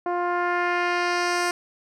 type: tone with low-pass filter sweep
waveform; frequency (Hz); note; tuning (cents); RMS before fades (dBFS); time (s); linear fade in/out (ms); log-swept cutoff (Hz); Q
10% pulse; 352; F4; +14; -24; 0.06-1.51; 2; 790 to 9000; 1.1
effects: none

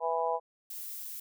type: harmonic tone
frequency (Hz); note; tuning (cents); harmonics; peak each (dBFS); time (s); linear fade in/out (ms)
164.81; E3; 0; 3 / 4 / 5 / 6; -33 / -33 / -33 / -33; 0-0.4; 50
type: noise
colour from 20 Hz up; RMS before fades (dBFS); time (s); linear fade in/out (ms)
violet; -41; 0.7-1.2; 5
effects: none

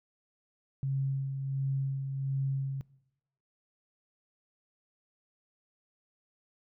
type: tone with tremolo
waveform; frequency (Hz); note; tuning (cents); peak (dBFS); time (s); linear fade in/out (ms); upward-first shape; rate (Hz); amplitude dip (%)
sine; 135.9; C#3; -34; -27; 0.83-2.81; 0; sine; 1.4; 45
effects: noise-tail reverb RT60 0.9 s tail -22 dB re dry

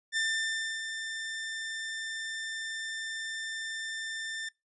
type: tone with ADSR envelope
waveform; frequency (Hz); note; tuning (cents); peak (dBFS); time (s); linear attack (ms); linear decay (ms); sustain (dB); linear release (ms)
sawtooth; 1789; A6; +28; -23; 0.12-4.49; 49; 640; -8; 6
effects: noise-tail reverb RT60 0.2 s tail -24 dB re dry + resampled to 22050 Hz

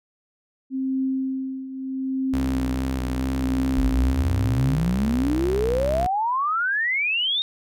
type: tone with tremolo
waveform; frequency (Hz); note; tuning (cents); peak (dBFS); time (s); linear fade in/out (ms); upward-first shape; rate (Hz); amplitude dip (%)
sine; 264.3; C4; +18; -20; 0.7-4.77; 50; triangle; 0.76; 75
type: tone with vibrato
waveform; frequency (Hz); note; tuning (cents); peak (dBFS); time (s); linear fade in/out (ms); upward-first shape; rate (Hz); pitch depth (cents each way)
sawtooth; 64.1; C2; -35; -21; 2.33-6.07; 10; square; 2.3; 41
type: exponential sweep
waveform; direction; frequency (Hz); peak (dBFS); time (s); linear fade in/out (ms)
sine; up; 46.25 to 3746; -20; 3.77-7.42; 0
effects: none

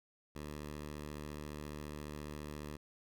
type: tone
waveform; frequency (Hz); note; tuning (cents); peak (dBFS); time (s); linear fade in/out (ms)
10% pulse; 74.5; D2; +25; -35; 0.35-2.77; 10
effects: none

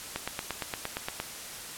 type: click train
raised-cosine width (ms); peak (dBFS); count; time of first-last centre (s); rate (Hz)
0.3; -15; 10; 0.16-1.2; 8.65
effects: white hiss -41 dBFS RMS until 1.77 s + low-pass 12000 Hz 12 dB/octave

